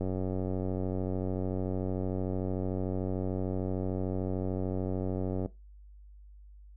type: click train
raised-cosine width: 2 ms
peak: -20 dBFS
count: 510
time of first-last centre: 0.01-5.46 s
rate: 93.4 Hz
effects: noise-tail reverb RT60 0.2 s tail -18 dB re dry + added 50 Hz sine -49 dBFS peak until 6.76 s